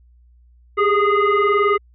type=tone with frequency modulation; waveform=sine; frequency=420 Hz; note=G#4; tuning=19 cents sharp; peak=-13 dBFS; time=0.77-1.78 s; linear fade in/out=20 ms; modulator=821 Hz; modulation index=1.6; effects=added 60 Hz sine -48 dBFS peak until 1.94 s